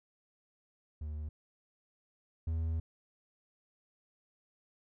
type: tone pair in turn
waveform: triangle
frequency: 76 / 81.17 Hz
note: D#2 / E2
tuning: -40 / -26 cents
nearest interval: minor second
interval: 114 cents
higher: second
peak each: -35 / -29 dBFS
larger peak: second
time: 1.01-1.29 / 2.47-2.8 s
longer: second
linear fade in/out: 5 ms
effects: none